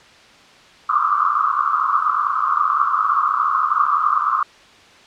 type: band-pass noise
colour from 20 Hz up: pink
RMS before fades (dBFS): -18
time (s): 0.89-4.43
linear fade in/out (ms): 5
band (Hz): 1100 to 1300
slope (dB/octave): 96
effects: white hiss -46 dBFS RMS until 5.06 s + low-pass 4000 Hz 12 dB/octave